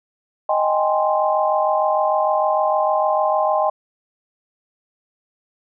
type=chord; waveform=sine; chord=Ab major seventh; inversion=second; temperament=equal; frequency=622.3 / 784 / 830.6 / 1046.5 Hz; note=Eb5 / G5 / Ab5 / C6; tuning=0 / 0 / 0 / 0 cents; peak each=-19 / -21 / -23 / -22 dBFS; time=0.49-3.7 s; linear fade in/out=5 ms; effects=none